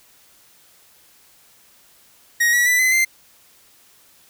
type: tone with pitch steps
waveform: 45% pulse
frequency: 1884 / 1932.5 / 1982.2 / 2033 / 2086 Hz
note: A#6 / B6 / B6 / B6 / C7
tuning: +18 / -38 / +6 / +50 / -6 cents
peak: -14 dBFS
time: 2.4-3.05 s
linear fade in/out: 10 ms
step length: 130 ms
effects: white hiss -53 dBFS RMS until 4.29 s